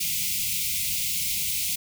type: band-stop noise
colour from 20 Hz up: white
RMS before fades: -27 dBFS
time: 0-1.76 s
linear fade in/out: 10 ms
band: 210 to 2100 Hz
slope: 96 dB/octave
effects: none